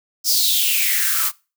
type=noise with high-pass filter sweep; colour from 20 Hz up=blue; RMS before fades=-18 dBFS; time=0.24-1.32 s; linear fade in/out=50 ms; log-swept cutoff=5400 to 1100 Hz; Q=5.8; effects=noise-tail reverb RT60 0.3 s tail -22 dB re dry